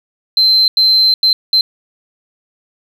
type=tone bursts at uneven times; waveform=sine; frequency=4100 Hz; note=C8; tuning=36 cents flat; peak=-6 dBFS; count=4; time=0.37-0.68 / 0.77-1.14 / 1.23-1.33 / 1.53-1.61 s; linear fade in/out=2 ms; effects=tanh soft clip ceiling -3 dBFS + 8-bit